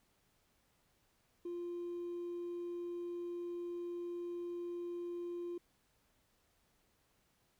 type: tone with hard clipping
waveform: triangle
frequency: 348.2 Hz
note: F4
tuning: 5 cents flat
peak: -39 dBFS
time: 1.45-5.58 s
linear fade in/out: 5 ms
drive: 2 dB
effects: pink hiss -75 dBFS RMS until 7.59 s